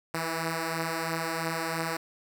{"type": "beating tone pair", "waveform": "5% pulse", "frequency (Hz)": [161.5, 164.5], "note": ["E3", "E3"], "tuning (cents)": [-35, -3], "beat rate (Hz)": 3, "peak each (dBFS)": [-24, -19], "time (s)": [0.14, 1.97], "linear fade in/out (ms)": 5, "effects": []}